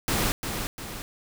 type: noise with echo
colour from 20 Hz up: pink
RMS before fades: -25 dBFS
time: 0.08-0.32 s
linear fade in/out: 0 ms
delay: 350 ms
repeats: 2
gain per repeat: -6 dB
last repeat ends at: 1.02 s
effects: none